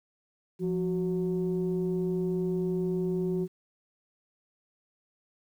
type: tone pair together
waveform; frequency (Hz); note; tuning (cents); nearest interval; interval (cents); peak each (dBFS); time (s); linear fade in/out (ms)
sine; 173.9 / 370.2; F3 / F#4; -7 / +1; octave + minor second; 1308; -28 / -28; 0.59-3.48; 50
effects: tanh soft clip ceiling -21 dBFS + 10-bit